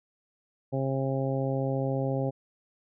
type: harmonic tone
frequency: 134.4 Hz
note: C3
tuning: 47 cents sharp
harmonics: 1 / 2 / 3 / 4 / 5 / 6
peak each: -29 / -33 / -35 / -32 / -39 / -40 dBFS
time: 0.72-2.31 s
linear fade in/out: 20 ms
effects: none